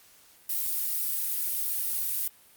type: noise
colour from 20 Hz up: violet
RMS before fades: -29 dBFS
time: 0.49-2.28 s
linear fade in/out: 5 ms
effects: white hiss -57 dBFS RMS until 2.56 s + Opus 48 kbps